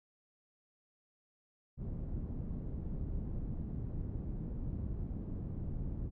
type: low-pass noise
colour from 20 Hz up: pink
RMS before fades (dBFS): -39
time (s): 1.77-6.11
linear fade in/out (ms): 50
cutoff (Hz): 210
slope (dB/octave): 12
effects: none